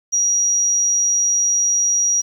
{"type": "tone", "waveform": "sine", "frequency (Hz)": 5750, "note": "F8", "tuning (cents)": 50, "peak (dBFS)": -14, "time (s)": [0.12, 2.22], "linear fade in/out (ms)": 20, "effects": ["8-bit"]}